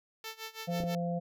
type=tone with tremolo; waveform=5% pulse; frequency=443.6 Hz; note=A4; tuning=14 cents sharp; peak=-27 dBFS; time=0.24-0.95 s; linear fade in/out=2 ms; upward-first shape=sine; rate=6.1 Hz; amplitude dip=90%
type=harmonic tone; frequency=172.6 Hz; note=F3; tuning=20 cents flat; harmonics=1 / 3 / 4; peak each=-32 / -37 / -38 dBFS; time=0.67-1.2 s; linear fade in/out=20 ms
type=clicks; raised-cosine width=2 ms; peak=-25 / -27 dBFS; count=2; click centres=0.803 / 0.837 s
effects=none